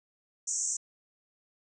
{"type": "band-pass noise", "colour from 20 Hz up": "white", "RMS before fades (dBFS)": -32, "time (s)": [0.47, 0.77], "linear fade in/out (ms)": 10, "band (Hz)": [5900, 8000], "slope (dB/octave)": 96, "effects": []}